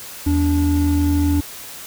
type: tone pair together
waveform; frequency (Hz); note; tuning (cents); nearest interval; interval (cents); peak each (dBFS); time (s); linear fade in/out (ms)
triangle; 81.36 / 289.4; E2 / D4; -22 / -25; octave + minor seventh; 2197; -15; 0.26-1.41; 10
effects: white hiss -35 dBFS RMS until 1.86 s